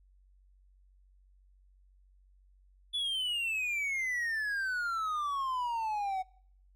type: exponential sweep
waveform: triangle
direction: down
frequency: 3467 to 740 Hz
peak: -29 dBFS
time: 2.93-6.23 s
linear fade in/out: 20 ms
effects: noise-tail reverb RT60 0.6 s tail -24 dB re dry + added 47 Hz sine -60 dBFS peak until 6.75 s